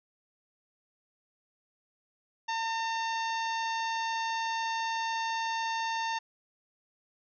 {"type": "harmonic tone", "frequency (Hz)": 906, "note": "A#5", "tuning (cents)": -50, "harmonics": [1, 2, 3, 4, 5, 6, 7], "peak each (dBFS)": [-31, -37, -41, -43, -45, -47, -48], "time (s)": [2.48, 6.19], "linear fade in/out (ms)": 10, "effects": []}